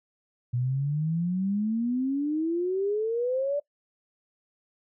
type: exponential sweep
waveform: sine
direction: up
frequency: 119.9 to 587.3 Hz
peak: -24 dBFS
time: 0.53-3.6 s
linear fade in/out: 10 ms
effects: noise-tail reverb RT60 0.1 s tail -21 dB re dry